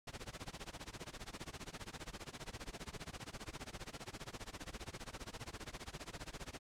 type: noise with tremolo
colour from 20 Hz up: pink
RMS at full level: -45 dBFS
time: 0.07-6.59 s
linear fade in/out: 5 ms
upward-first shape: sine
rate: 15 Hz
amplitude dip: 95%
effects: low-pass 8000 Hz 12 dB/octave